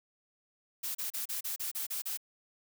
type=noise bursts; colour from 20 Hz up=blue; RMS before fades=-36 dBFS; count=9; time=0.83-2.174 s; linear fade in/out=10 ms; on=120 ms; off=33 ms; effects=none

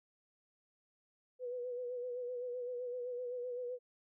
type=tone with vibrato; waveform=sine; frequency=493.3 Hz; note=B4; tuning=2 cents flat; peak=-38 dBFS; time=1.39-3.79 s; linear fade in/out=50 ms; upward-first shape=sine; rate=7.8 Hz; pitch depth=42 cents each way; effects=none

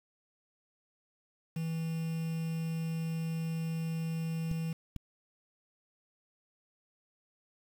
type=tone; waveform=triangle; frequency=162.9 Hz; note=E3; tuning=20 cents flat; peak=-30 dBFS; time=1.56-4.73 s; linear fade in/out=5 ms
type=clicks; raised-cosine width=5 ms; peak=-26 / -27 dBFS; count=2; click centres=4.514 / 4.963 s
effects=8-bit

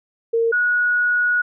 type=tone pair in turn; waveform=sine; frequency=459.2 / 1457.9 Hz; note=A#4 / F#6; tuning=-26 / -26 cents; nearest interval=octave + minor sixth; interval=2000 cents; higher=second; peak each=-15 dBFS; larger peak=neither; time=0.33-0.52 / 0.52-1.42 s; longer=second; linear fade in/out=10 ms; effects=none

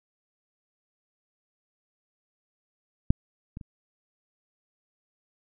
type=clicks; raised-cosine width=5 ms; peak=-6 / -25 / -29 dBFS; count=3; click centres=3.105 / 3.571 / 3.612 s; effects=none

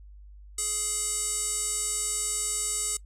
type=tone with band-pass filter; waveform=square; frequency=420 Hz; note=G#4; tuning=19 cents sharp; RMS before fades=-30 dBFS; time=0.58-2.97 s; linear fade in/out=5 ms; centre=8000 Hz; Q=6.5; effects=noise-tail reverb RT60 0.1 s tail -20 dB re dry + added 50 Hz sine -45 dBFS peak until 3.05 s

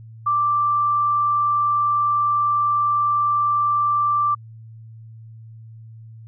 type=tone; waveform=sine; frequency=1175 Hz; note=D6; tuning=1 cent sharp; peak=-16 dBFS; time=0.26-4.35 s; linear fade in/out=10 ms; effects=added 112 Hz sine -38 dBFS peak until 6.27 s

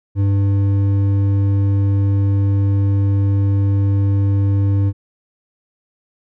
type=tone with hard clipping; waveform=sine; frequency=99.2 Hz; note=G2; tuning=21 cents sharp; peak=-14 dBFS; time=0.15-4.93 s; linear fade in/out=50 ms; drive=7 dB; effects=none

